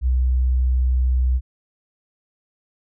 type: tone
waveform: sine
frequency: 63.2 Hz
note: B1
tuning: 41 cents sharp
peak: -15 dBFS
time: 0.01-1.41 s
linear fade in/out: 50 ms
effects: none